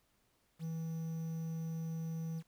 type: tone with quantisation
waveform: triangle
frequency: 162.6 Hz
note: E3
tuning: 23 cents flat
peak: -35 dBFS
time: 0.59-2.43 s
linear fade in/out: 50 ms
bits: 10
effects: pink hiss -75 dBFS RMS until 2.47 s